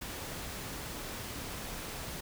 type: noise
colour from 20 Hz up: pink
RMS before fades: -41 dBFS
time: 0.01-2.21 s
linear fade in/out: 10 ms
effects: none